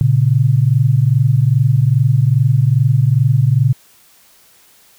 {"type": "tone pair together", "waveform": "sine", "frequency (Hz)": [116.54, 138.99], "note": ["A#2", "C#3"], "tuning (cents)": [0, 5], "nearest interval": "minor third", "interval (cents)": 305, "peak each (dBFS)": -12, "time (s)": [0.01, 3.73], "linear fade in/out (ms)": 0, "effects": ["white hiss -49 dBFS RMS until 4.98 s"]}